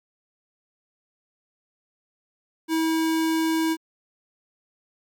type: tone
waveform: square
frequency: 322.4 Hz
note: E4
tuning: 38 cents flat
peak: -21 dBFS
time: 2.68-3.77 s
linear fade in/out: 50 ms
effects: MP3 96 kbps